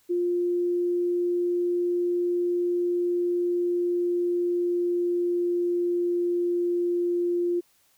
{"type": "tone with pitch glide", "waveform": "sine", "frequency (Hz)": [351.4, 349.4], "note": ["F4", "F4"], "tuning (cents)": [11, 1], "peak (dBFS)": -22, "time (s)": [0.09, 7.61], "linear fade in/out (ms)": 20, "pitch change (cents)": -10, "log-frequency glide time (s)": [2.72, 7.17], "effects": ["white hiss -64 dBFS RMS until 7.97 s"]}